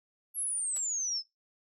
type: exponential sweep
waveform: sine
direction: down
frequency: 11470 to 5130 Hz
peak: -30 dBFS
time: 0.34-1.23 s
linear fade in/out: 50 ms
type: noise with exponential decay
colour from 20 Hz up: white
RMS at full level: -43 dBFS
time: 0.76-0.86 s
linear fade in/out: 1 ms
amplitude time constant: 21 ms
effects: noise-tail reverb RT60 0.2 s tail -22 dB re dry + resampled to 32000 Hz